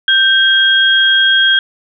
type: tone pair together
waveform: sine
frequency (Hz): 1568 / 3267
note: G6 / G#7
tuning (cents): 0 / -29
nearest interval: octave + minor second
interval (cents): 1271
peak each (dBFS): -10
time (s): 0.08-1.59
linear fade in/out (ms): 2
effects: none